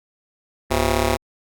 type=ring-modulated tone; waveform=10% pulse; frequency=150 Hz; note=D3; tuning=37 cents sharp; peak=-6 dBFS; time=0.7-1.17 s; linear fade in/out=20 ms; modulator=207 Hz; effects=Opus 48 kbps